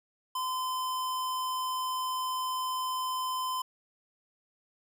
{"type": "tone", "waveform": "square", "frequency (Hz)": 1025, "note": "C6", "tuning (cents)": -36, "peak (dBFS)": -31, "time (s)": [0.35, 3.62], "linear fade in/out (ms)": 5, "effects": []}